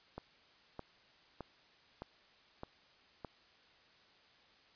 click train, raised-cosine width 1 ms, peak -29 dBFS, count 6, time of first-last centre 0.18-3.247 s, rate 1.63 Hz, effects white hiss -65 dBFS RMS until 4.75 s + resampled to 11025 Hz

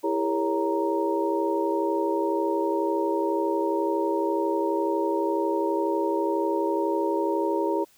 sine tone cluster, 329.8 / 401.9 / 463.9 / 555 / 932 Hz, E4 / G4 / A#4 / C#5 / A#5, +1 / +43 / -8 / +2 / -1 cents, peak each -27 / -27 / -34 / -30 / -29 dBFS, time 0.03-7.85 s, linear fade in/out 20 ms, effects white hiss -59 dBFS RMS until 7.97 s

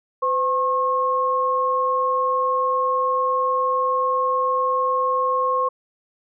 sine tone pair together, 510 / 1080.7 Hz, C5 / C#6, -44 / -44 cents, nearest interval octave + minor second, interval 1300 cents, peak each -23 / -19 dBFS, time 0.22-5.69 s, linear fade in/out 10 ms, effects none

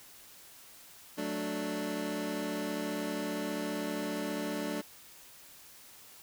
25% pulse chord, D major, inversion first, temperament equal, 185 / 220 / 293.7 Hz, F#3 / A3 / D4, 0 / 0 / 0 cents, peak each -37 / -35 / -32 dBFS, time 1.17-4.82 s, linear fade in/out 20 ms, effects white hiss -54 dBFS RMS until 6.22 s

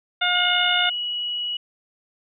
harmonic tone, 715 Hz, F5, 41 cents sharp, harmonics 1 / 2 / 3 / 4 / 5, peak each -26 / -23 / -26 / -25 / -24 dBFS, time 0.21-0.9 s, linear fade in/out 10 ms
sine tone, 2922 Hz, F#7, 22 cents flat, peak -24 dBFS, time 0.35-1.57 s, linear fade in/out 5 ms
effects none

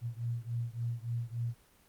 sine beating tone pair, 116.54 / 120.04 Hz, A#2 / B2, 0 / -49 cents, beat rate 3.5 Hz, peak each -36 / -37 dBFS, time 0.01-1.55 s, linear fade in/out 50 ms, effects pink hiss -64 dBFS RMS until 1.88 s + Opus 24 kbps

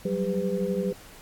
sine tone cluster, 182.9 / 195 / 400.8 / 502 Hz, F#3 / G3 / G4 / B4, -20 / -9 / +38 / +28 cents, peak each -30 dBFS, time 0.05-0.93 s, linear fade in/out 5 ms, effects pink hiss -49 dBFS RMS until 1.21 s + AAC 64 kbps

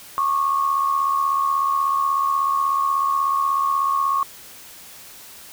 sine tone pair together, 1100 / 1176.4 Hz, C#6 / D6, -14 / +3 cents, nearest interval minor second, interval 117 cents, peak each -18 / -25 dBFS, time 0.18-4.23 s, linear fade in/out 0 ms, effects white hiss -42 dBFS RMS until 5.52 s

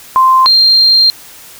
sine tone pair in turn, 1043 / 4185 Hz, C6 / C8, -6 / 0 cents, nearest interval 2 octaves, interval 2406 cents, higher second, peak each -4 dBFS, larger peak neither, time 0.16-0.46 / 0.46-1.1 s, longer second, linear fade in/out 0 ms, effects white hiss -35 dBFS RMS until 1.59 s

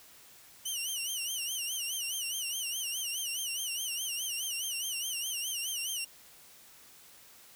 15% pulse tone with vibrato, 2949 Hz, F#7, 6 cents flat, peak -26 dBFS, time 0.65-6.05 s, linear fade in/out 10 ms, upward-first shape sine, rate 4.8 Hz, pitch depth 130 cents each way, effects white hiss -56 dBFS RMS until 7.55 s

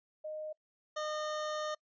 sine / 25% pulse tone pair in turn, 617 / 610.6 Hz, D#5 / D#5, -15 / -33 cents, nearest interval unison, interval 18 cents, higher first, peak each -38 / -31 dBFS, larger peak second, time 0.24-0.53 / 0.96-1.75 s, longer second, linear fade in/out 10 ms, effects noise-tail reverb RT60 0.1 s tail -25 dB re dry + resampled to 16000 Hz

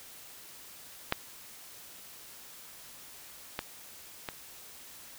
clicks, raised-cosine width 0.3 ms, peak -10 / -16 / -19 dBFS, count 3, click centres 1.124 / 3.591 / 4.288 s, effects white hiss -50 dBFS RMS until 5.18 s

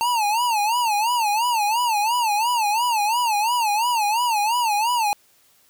square tone with vibrato, 898 Hz, A5, 35 cents sharp, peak -19 dBFS, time 0.01-5.13 s, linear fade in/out 0 ms, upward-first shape sine, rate 2.9 Hz, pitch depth 160 cents each way, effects white hiss -58 dBFS RMS until 5.69 s

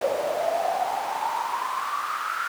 brown noise with high-pass filter sweep, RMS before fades -27 dBFS, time 0.01-2.48 s, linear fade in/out 5 ms, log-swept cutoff 550 to 1400 Hz, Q 9.9, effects none

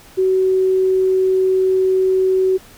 sine tone, 376.4 Hz, F#4, 30 cents sharp, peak -12 dBFS, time 0.17-2.58 s, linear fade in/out 20 ms, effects pink hiss -44 dBFS RMS until 2.77 s

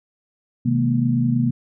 sine tone cluster, 129 / 158.3 / 210.3 / 236.8 Hz, C3 / D#3 / G#3 / A#3, -24 / +30 / +22 / +27 cents, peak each -20 / -27 / -27 / -19 dBFS, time 0.65-1.51 s, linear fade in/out 10 ms, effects none

